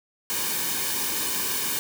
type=noise with comb filter; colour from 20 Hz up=white; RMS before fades=-27 dBFS; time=0.3-1.79 s; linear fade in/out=0 ms; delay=1.5 ms; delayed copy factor=-0.65; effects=none